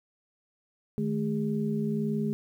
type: tone cluster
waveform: sine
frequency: 153.2 / 214.7 / 407 Hz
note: D#3 / A3 / G#4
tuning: -27 / -42 / -35 cents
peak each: -32 / -28 / -34 dBFS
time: 0.98-2.33 s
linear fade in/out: 0 ms
effects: 10-bit